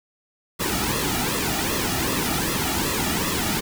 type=noise with flanger; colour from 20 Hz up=pink; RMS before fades=-24 dBFS; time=0.59-3.61 s; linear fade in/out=20 ms; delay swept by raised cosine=1.3 to 1.95 ms; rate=2.6 Hz; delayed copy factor=-0.7; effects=none